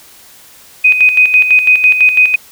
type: tone with tremolo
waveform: sine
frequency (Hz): 2502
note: D#7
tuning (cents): +9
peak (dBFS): -3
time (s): 0.84-2.36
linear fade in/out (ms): 10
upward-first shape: square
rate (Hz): 6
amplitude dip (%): 60
effects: white hiss -40 dBFS RMS until 2.51 s